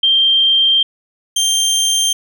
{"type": "tone pair in turn", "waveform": ["sine", "25% pulse"], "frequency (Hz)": [3166, 3166], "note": ["G7", "G7"], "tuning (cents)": [17, 17], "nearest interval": "unison", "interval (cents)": 0, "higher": "neither", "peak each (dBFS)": -9, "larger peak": "neither", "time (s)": [[0.03, 0.83], [1.36, 2.13]], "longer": "first", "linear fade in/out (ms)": 5, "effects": []}